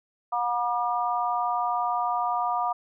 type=harmonic tone; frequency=240.4 Hz; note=B3; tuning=46 cents flat; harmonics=3 / 4 / 5; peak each=-27 / -28 / -29 dBFS; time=0.32-2.73 s; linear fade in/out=10 ms; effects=none